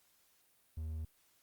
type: tone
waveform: triangle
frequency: 78.9 Hz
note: D#2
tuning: 25 cents sharp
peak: -36 dBFS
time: 0.77-1.05 s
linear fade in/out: 5 ms
effects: white hiss -71 dBFS RMS until 1.42 s + Opus 48 kbps